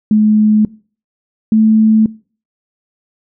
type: tone pair in turn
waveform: sine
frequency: 213.6 / 218.6 Hz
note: G#3 / A3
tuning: +49 / -11 cents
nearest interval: unison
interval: 40 cents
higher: second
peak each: -6 dBFS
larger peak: neither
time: 0.11-0.65 / 1.52-2.06 s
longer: neither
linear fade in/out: 2 ms
effects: noise-tail reverb RT60 0.4 s tail -22 dB re dry

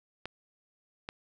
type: clicks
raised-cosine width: 0.3 ms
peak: -21 dBFS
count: 2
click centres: 0.256 / 1.089 s
effects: none

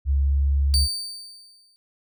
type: tone with pitch glide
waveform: sine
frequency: 69.3 to 69.7 Hz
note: C#2 to C#2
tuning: 0 to +10 cents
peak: -17 dBFS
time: 0.05-0.88 s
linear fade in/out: 50 ms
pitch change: +10 cents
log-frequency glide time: 0.21-0.37 s
type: tone with exponential decay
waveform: 35% pulse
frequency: 4600 Hz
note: D8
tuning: 37 cents flat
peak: -17 dBFS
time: 0.74-1.76 s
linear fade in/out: 0 ms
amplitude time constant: 220 ms
effects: none

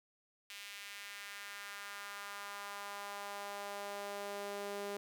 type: tone with high-pass filter sweep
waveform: sawtooth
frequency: 202.1 Hz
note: G#3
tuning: 47 cents flat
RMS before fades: -45 dBFS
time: 0.5-4.97 s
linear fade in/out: 0 ms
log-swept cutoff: 2500 to 410 Hz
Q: 1.6
effects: none

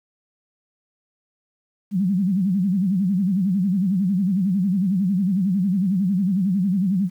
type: tone with vibrato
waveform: sine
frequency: 190 Hz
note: F#3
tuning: 46 cents sharp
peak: -17 dBFS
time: 1.91-7.1 s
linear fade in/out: 50 ms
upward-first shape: sine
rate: 11 Hz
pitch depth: 150 cents each way
effects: 9-bit

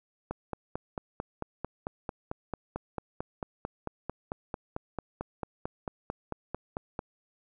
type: click train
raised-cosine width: 1 ms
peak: -19 dBFS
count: 31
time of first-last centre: 0.31-6.992 s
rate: 4.49 Hz
effects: none

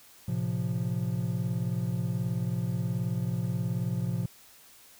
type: chord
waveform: triangle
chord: F major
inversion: first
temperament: equal with one note detuned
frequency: 112.18 / 130.81 / 174.61 Hz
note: A2 / C3 / F3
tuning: +34 / 0 / 0 cents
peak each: -30 dBFS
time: 0.28-4.26 s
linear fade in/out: 5 ms
effects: white hiss -55 dBFS RMS until 4.99 s

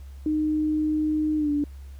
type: tone with pitch glide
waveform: sine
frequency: 306.9 to 291.2 Hz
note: D#4 to D4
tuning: -24 to -15 cents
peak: -21 dBFS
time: 0.26-1.64 s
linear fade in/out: 2 ms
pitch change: -91 cents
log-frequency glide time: 1.37-1.51 s
effects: added 68 Hz sine -38 dBFS peak until 1.99 s + pink hiss -59 dBFS RMS until 1.99 s

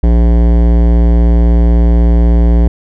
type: tone with hard clipping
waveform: sine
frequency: 58.1 Hz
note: A#1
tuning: 5 cents flat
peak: -7 dBFS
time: 0.03-2.68 s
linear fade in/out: 5 ms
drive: 17 dB
effects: none

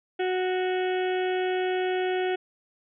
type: harmonic tone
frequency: 368.9 Hz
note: F#4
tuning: 5 cents flat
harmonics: 1 / 2 / 4 / 5 / 6 / 7 / 8 / 9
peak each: -25 / -31 / -37 / -39 / -41 / -42 / -43 / -44 dBFS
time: 0.19-2.36 s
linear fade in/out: 10 ms
effects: none

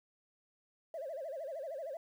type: tone with vibrato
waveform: sine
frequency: 594 Hz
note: D5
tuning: 20 cents sharp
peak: -38 dBFS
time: 0.94-1.97 s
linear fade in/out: 2 ms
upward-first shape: sine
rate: 13 Hz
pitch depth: 220 cents each way
effects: tanh soft clip ceiling -34 dBFS + 11-bit

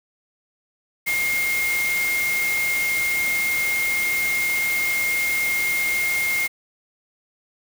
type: tone in noise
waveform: sine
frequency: 2132 Hz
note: C7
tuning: 32 cents sharp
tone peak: -20 dBFS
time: 1.06-6.48 s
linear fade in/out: 20 ms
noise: white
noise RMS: -29 dBFS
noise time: 1.06-6.48 s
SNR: +6 dB
effects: none

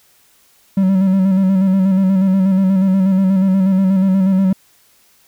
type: tone with vibrato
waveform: triangle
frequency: 190.7 Hz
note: G3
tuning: 47 cents flat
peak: -8 dBFS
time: 0.77-4.53 s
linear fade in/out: 5 ms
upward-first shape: square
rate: 8.3 Hz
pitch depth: 35 cents each way
effects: white hiss -53 dBFS RMS until 5.27 s

